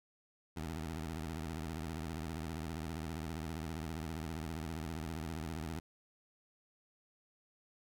15% pulse tone with vibrato, 80 Hz, D#2, 49 cents sharp, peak -33 dBFS, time 0.56-5.8 s, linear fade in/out 10 ms, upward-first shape sine, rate 15 Hz, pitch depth 150 cents each way, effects none

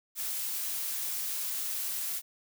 blue noise, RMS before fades -34 dBFS, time 0.15-2.22 s, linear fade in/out 50 ms, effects none

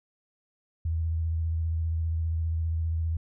sine tone with vibrato, 81.5 Hz, E2, 19 cents flat, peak -25 dBFS, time 0.85-3.17 s, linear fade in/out 5 ms, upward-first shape square, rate 15 Hz, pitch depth 24 cents each way, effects none

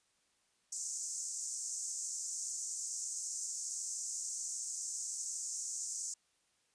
white band-pass noise, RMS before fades -41 dBFS, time 0.72-6.14 s, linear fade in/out 5 ms, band 6100 to 8000 Hz, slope 48 dB/octave, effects white hiss -75 dBFS RMS until 6.74 s + resampled to 22050 Hz

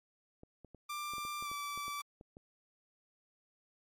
clicks, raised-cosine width 2 ms, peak -39 dBFS, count 12, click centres 0.434 / 0.647 / 0.747 / 1.136 / 1.182 / 1.251 / 1.425 / 1.515 / 1.776 / 1.881 / 2.211 / 2.369 s
sawtooth tone with pitch glide, 1185 to 1159.3 Hz, D6 to D6, +15 to -23 cents, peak -35 dBFS, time 0.89-2.02 s, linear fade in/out 10 ms, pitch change -38 cents, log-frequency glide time 1.43-1.49 s
effects AAC 64 kbps

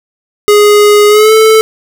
square tone with pitch glide, 415.3 to 439 Hz, G#4 to A4, 0 to -4 cents, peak -3 dBFS, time 0.48-1.61 s, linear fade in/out 0 ms, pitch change +96 cents, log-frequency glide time 1.08-1.33 s, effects none

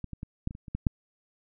clicks, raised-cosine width 5 ms, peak -23 / -25 / -24 / -16 / -27 / -30 / -30 / -18 / -10 dBFS, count 9, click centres 0.043 / 0.133 / 0.231 / 0.474 / 0.509 / 0.551 / 0.682 / 0.75 / 0.868 s, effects none

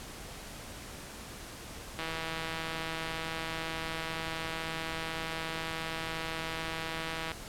click train, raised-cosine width 0.3 ms, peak -20 dBFS, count 864, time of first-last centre 1.99-7.317 s, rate 162 Hz, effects pink hiss -45 dBFS RMS until 7.48 s + low-pass 12000 Hz 12 dB/octave

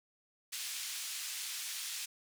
white band-pass noise, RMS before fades -41 dBFS, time 0.52-2.06 s, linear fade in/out 10 ms, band 2200 to 8800 Hz, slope 12 dB/octave, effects none

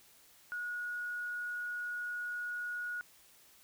sine tone, 1452 Hz, F#6, 33 cents flat, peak -36 dBFS, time 0.52-3.01 s, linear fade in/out 0 ms, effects white hiss -62 dBFS RMS until 3.63 s

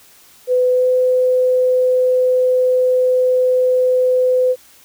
sine tone with pitch glide, 502 to 506.7 Hz, B4 to B4, +28 to +44 cents, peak -11 dBFS, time 0.47-4.56 s, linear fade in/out 50 ms, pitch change +16 cents, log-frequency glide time 0.71-0.87 s, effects white hiss -47 dBFS RMS until 4.84 s

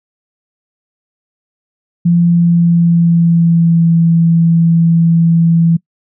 sine tone with pitch glide, 171.8 to 166.62 Hz, F3 to E3, -28 to +19 cents, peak -6 dBFS, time 2.05-5.77 s, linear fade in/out 10 ms, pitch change -53 cents, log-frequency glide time 2.2-3.9 s, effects noise-tail reverb RT60 0.1 s tail -24 dB re dry

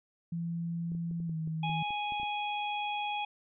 sine tone with pitch glide, 168.7 to 159.69 Hz, E3 to D#3, +40 to +45 cents, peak -32 dBFS, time 0.32-1.83 s, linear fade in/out 5 ms, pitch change -95 cents, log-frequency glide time 1.25-1.35 s
clicks, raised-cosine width 3 ms, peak -36 dBFS, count 11, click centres 0.919 / 0.95 / 1.112 / 1.202 / 1.295 / 1.475 / 1.696 / 1.906 / 2.122 / 2.199 / 2.232 s
harmonic tone, 830.6 Hz, G#5, in tune, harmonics 1 / 3 / 4, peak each -33 / -38 / -41 dBFS, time 1.63-3.25 s, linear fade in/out 5 ms
effects none

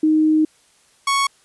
sine / sawtooth tone pair in turn, 311.1 / 1108.6 Hz, D#4 / C#6, 0 / 0 cents, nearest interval octave + minor seventh, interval 2200 cents, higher second, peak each -12 dBFS, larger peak neither, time 0.03-0.45 / 1.07-1.27 s, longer first, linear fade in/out 5 ms, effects white hiss -56 dBFS RMS until 1.44 s + resampled to 24000 Hz

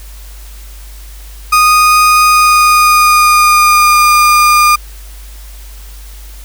35% pulse tone with pitch glide, 1238 to 1209.7 Hz, D#6 to D#6, -9 to -49 cents, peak -3 dBFS, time 1.52-4.76 s, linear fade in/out 10 ms, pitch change -40 cents, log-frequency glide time 2.25-4.07 s, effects added 50 Hz sine -28 dBFS peak until 6.44 s + white hiss -38 dBFS RMS until 6.44 s

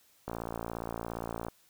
click train, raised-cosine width 1 ms, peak -22 dBFS, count 70, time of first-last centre 0.28-1.484 s, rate 57.3 Hz, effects white hiss -65 dBFS RMS until 1.69 s

